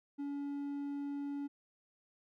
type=tone; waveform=triangle; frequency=283.9 Hz; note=C#4; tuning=41 cents sharp; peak=-35 dBFS; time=0.18-1.48 s; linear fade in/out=20 ms; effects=none